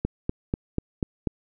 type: click train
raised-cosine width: 3 ms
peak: -11 dBFS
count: 6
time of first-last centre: 0.05-1.272 s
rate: 4.09 Hz
effects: none